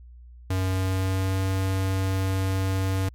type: tone with pitch glide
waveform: square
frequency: 93.8 to 95.33 Hz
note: F#2 to G2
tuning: +24 to -48 cents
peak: -23 dBFS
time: 0.5-3.09 s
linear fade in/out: 5 ms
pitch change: +28 cents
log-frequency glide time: 0.64-1.41 s
effects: added 60 Hz sine -43 dBFS peak until 3.14 s + MP3 96 kbps